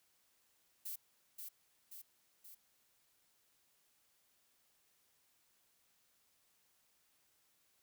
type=noise with echo; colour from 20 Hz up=violet; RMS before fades=-44 dBFS; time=0.85-0.96 s; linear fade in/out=10 ms; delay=530 ms; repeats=3; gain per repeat=-4 dB; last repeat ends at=2.55 s; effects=white hiss -75 dBFS RMS until 7.82 s